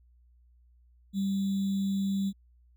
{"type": "tone with sample-and-hold", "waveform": "sine", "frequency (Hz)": 196, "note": "G3", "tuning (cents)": 0, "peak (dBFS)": -26, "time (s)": [1.13, 2.33], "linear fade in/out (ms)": 50, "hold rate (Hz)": 3675, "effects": ["added 60 Hz sine -58 dBFS peak until 2.76 s"]}